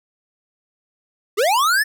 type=linear sweep; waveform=square; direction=up; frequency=370 to 1799 Hz; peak=-15 dBFS; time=1.37-1.84 s; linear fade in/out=20 ms; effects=none